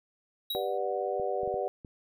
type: tone with exponential decay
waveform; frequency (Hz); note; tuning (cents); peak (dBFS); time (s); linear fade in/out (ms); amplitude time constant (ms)
square; 3848; B7; -46; -29; 0.5-0.78; 5; 59
type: chord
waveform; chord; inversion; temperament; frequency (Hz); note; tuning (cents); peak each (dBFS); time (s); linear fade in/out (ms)
sine; G major seventh; none; just; 392 / 490 / 588 / 735; G4 / B4 / D5 / F#5; 0 / -14 / +2 / -12; -34; 0.55-1.68; 0
type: clicks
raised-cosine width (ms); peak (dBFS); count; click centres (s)
3; -32; 5; 1.198 / 1.433 / 1.476 / 1.542 / 1.848
effects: none